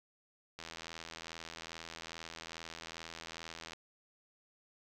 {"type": "click train", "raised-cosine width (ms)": 0.2, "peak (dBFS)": -27, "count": 260, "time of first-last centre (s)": [0.59, 3.733], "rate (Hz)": 82.4, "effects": ["11-bit"]}